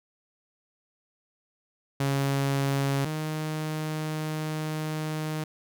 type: tone pair in turn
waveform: sawtooth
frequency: 138.3 / 155.24 Hz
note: C#3 / D#3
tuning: -4 / -4 cents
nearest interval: major second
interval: 200 cents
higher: second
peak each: -20 / -25 dBFS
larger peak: first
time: 2-3.05 / 3.05-5.44 s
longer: second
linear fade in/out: 5 ms
effects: none